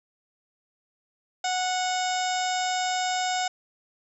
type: harmonic tone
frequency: 736 Hz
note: F#5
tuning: 9 cents flat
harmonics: 1 / 2 / 3 / 4 / 5 / 6 / 7 / 8 / 9 / 10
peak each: -26 / -34 / -36 / -38 / -36 / -45 / -36 / -45 / -41 / -37 dBFS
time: 1.44-3.48 s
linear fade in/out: 5 ms
effects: none